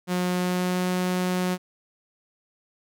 sawtooth tone with pitch glide, 180 to 181.99 Hz, F#3 to F#3, -47 to -28 cents, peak -19 dBFS, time 0.07-1.58 s, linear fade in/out 50 ms, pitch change +19 cents, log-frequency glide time 0.3-0.89 s, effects none

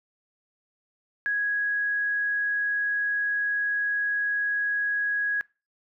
sine tone, 1661.2 Hz, G#6, in tune, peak -23 dBFS, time 1.26-5.41 s, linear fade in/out 0 ms, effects noise-tail reverb RT60 0.3 s tail -23 dB re dry

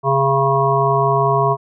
harmonic tone with a mistuned harmonic, 136.7 Hz, C#3, 24 cents flat, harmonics 1 / 3 / 5 / 7 / 8, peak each -19 / -19 / -19 / -19 / -19 dBFS, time 0.03-1.57 s, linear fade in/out 50 ms, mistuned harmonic 7, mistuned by +21 cents, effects none

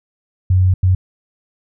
sine tone bursts at uneven times, 92.5 Hz, F#2, in tune, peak -9 dBFS, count 2, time 0.5-0.74 / 0.83-0.95 s, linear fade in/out 5 ms, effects none

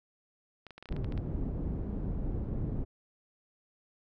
clicks, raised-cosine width 0.3 ms, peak -31 dBFS, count 11, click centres 0.667 / 0.707 / 0.78 / 0.826 / 0.857 / 0.889 / 0.925 / 0.965 / 1.045 / 1.123 / 1.177 s
pink low-pass noise, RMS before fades -34 dBFS, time 0.89-2.85 s, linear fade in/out 20 ms, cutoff 290 Hz, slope 12 dB/octave
effects none

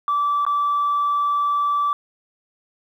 sine tone with dropouts, 1160 Hz, D6, 22 cents flat, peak -16 dBFS, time 0.08-1.93 s, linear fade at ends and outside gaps 1 ms, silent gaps 0.451-0.465 s, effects tanh soft clip ceiling -14 dBFS + 9-bit

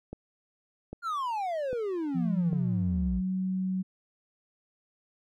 click train, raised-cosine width 2 ms, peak -25 dBFS, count 4, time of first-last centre 0.13-2.53 s, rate 1.25 Hz
triangle exponential sweep, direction down, 1433 to 53.9 Hz, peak -27 dBFS, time 1.02-3.22 s, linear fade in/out 50 ms
sine tone with pitch glide, 173.6 to 187.14 Hz, F3 to F#3, -10 to +20 cents, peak -27 dBFS, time 2.14-3.83 s, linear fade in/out 20 ms, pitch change +130 cents, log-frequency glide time 2.35-3.32 s
effects none

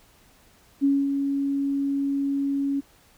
sine tone with ADSR envelope, 278.3 Hz, C#4, 7 cents sharp, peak -16 dBFS, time 0.81-2.81 s, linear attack 31 ms, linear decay 230 ms, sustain -6 dB, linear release 19 ms, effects pink hiss -57 dBFS RMS until 3.17 s

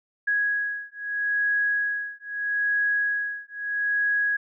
sine beating tone pair, 1661.2 / 1661.98 Hz, G#6 / G#6, 0 / +1 cents, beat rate 0.78 Hz, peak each -26 dBFS, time 0.27-4.37 s, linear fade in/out 10 ms, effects none

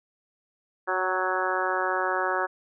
harmonic tone with a mistuned harmonic, 185.2 Hz, F#3, 2 cents sharp, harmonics 2 / 3 / 4 / 5 / 6 / 7 / 8 / 9, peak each -32 / -32 / -32 / -32 / -32 / -32 / -32 / -32 dBFS, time 0.87-2.47 s, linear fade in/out 20 ms, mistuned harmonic 4, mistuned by +20 cents, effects none

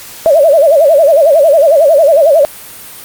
sine tone with vibrato, 606 Hz, D#5, 46 cents flat, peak -3 dBFS, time 0.26-2.45 s, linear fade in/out 0 ms, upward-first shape sine, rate 11 Hz, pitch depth 180 cents each way, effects white hiss -30 dBFS RMS until 3.04 s + Opus 48 kbps

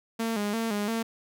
sawtooth tone with vibrato, 216.3 Hz, A3, 29 cents flat, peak -23 dBFS, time 0.19-1.03 s, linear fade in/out 10 ms, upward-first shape square, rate 2.9 Hz, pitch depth 85 cents each way, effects none

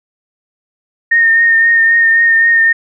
sine tone with vibrato, 1835 Hz, A#6, 28 cents flat, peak -6 dBFS, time 1.11-2.73 s, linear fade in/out 10 ms, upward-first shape triangle, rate 3.8 Hz, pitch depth 25 cents each way, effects none

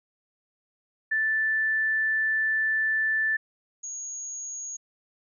sine tone pair in turn, 1760 / 6645 Hz, A6 / G#8, 0 / 0 cents, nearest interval octave + major seventh, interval 2300 cents, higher second, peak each -22 / -33 dBFS, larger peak first, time 1.11-3.37 / 3.83-4.77 s, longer first, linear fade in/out 10 ms, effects none

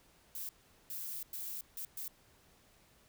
violet noise bursts at uneven times, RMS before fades -42 dBFS, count 5, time 0.35-0.49 / 0.9-1.23 / 1.33-1.61 / 1.77-1.85 / 1.97-2.08 s, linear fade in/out 2 ms, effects pink hiss -66 dBFS RMS until 3.08 s

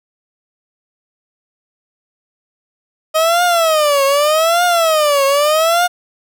30% pulse tone with vibrato, 624 Hz, D#5, 5 cents sharp, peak -8 dBFS, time 3.14-5.88 s, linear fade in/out 20 ms, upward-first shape triangle, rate 0.83 Hz, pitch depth 240 cents each way, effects none

